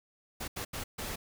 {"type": "noise bursts at uneven times", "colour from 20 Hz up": "pink", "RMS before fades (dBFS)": -38, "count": 4, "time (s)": [[0.4, 0.48], [0.56, 0.65], [0.73, 0.84], [0.98, 1.16]], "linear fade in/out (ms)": 10, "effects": []}